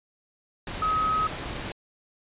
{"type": "tone in noise", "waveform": "sine", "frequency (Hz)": 1270, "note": "D#6", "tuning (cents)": 35, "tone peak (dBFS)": -22, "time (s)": [0.82, 1.27], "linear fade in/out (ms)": 2, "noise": "pink", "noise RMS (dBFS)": -34, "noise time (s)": [0.67, 1.72], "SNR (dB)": 9, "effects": ["resampled to 8000 Hz"]}